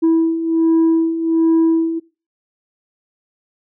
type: beating tone pair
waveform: sine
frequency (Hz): 326.1 / 327.4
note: E4 / E4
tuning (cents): -19 / -12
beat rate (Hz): 1.3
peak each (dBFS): -16 / -11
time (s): 0.02-2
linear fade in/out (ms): 20
effects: noise-tail reverb RT60 0.3 s tail -20 dB re dry + tanh soft clip ceiling -9 dBFS